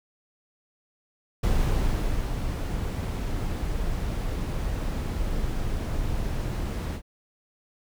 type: noise with ADSR envelope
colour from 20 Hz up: brown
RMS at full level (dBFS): -22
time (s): 1.43-7.02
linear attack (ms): 7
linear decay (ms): 880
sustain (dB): -6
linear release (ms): 75
effects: none